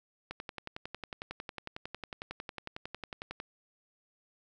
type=click train; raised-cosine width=0.3 ms; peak=-23 dBFS; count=35; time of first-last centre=0.31-3.401 s; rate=11 Hz; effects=none